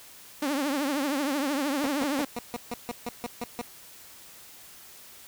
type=tone with vibrato; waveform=sawtooth; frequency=282.3 Hz; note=C#4; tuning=32 cents sharp; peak=-22 dBFS; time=0.42-2.25 s; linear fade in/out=5 ms; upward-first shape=triangle; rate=13 Hz; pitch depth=150 cents each way
type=tone bursts; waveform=15% pulse; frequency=240 Hz; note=B3; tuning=49 cents flat; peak=-24 dBFS; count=11; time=1.84-3.615 s; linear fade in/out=0 ms; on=25 ms; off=150 ms
effects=white hiss -49 dBFS RMS until 5.27 s